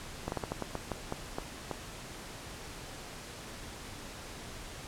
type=slowing click train; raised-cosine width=1 ms; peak=-19 dBFS; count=11; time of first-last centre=0.28-1.713 s; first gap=41 ms; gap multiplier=1.26; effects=pink hiss -45 dBFS RMS until 4.87 s + low-pass 10000 Hz 12 dB/octave